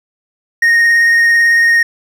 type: tone with vibrato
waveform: triangle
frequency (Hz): 1858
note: A#6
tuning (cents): -6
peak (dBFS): -5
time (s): 0.62-1.83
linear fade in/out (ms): 5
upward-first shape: sine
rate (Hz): 18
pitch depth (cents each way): 11
effects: none